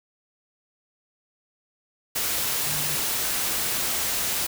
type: tone in noise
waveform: sine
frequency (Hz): 150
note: D3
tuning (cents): +37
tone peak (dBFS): -36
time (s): 2.66-2.96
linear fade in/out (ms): 10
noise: white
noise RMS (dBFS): -26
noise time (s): 2.15-4.47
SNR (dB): -13
effects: none